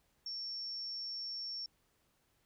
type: tone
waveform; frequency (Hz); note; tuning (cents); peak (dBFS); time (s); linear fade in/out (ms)
sine; 5460; F8; -40; -39; 0.26-1.66; 2
effects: pink hiss -75 dBFS RMS until 2.45 s